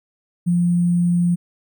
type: tone with sample-and-hold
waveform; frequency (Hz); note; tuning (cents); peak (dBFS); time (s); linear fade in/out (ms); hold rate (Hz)
sine; 174.3; F3; -3; -14; 0.46-1.36; 20; 8820
effects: none